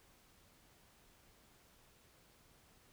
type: silence
effects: pink hiss -67 dBFS RMS until 2.92 s